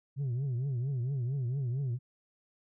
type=tone with vibrato; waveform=sine; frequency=129.6 Hz; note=C3; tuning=16 cents flat; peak=-27 dBFS; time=0.16-1.99 s; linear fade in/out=50 ms; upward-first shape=triangle; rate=4.4 Hz; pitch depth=200 cents each way; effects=tanh soft clip ceiling -29 dBFS